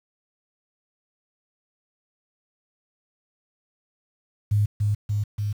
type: tone with echo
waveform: sine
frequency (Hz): 103.83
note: G#2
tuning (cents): 0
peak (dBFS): -17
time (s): 4.51-4.66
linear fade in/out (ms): 10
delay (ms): 290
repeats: 3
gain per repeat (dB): -2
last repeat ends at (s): 5.53
effects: 8-bit